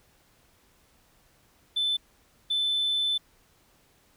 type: tone bursts at uneven times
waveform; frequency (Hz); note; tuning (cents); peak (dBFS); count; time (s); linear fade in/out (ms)
sine; 3520; A7; 0; -22; 2; 1.76-1.97 / 2.5-3.18; 10
effects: tanh soft clip ceiling -21 dBFS + pink hiss -63 dBFS RMS until 4.16 s